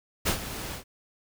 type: noise with ADSR envelope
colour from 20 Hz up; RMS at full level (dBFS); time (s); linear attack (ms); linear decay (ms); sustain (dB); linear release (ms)
pink; -23; 0.25-0.84; 23; 100; -13; 98
effects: none